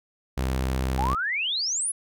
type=tone; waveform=sawtooth; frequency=65 Hz; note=C2; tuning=11 cents flat; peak=-20 dBFS; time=0.37-1.15 s; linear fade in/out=10 ms
type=exponential sweep; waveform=sine; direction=up; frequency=769 to 10840 Hz; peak=-24 dBFS; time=0.98-1.92 s; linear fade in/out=10 ms
effects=none